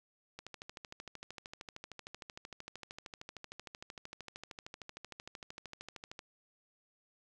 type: click train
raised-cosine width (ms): 0.2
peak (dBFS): -28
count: 77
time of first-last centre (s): 0.39-6.192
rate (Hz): 13.1
effects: none